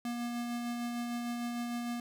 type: tone with tremolo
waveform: square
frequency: 238.8 Hz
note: A#3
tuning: 42 cents sharp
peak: -34 dBFS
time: 0.05-2 s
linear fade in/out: 2 ms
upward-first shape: sine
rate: 6.6 Hz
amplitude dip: 25%
effects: none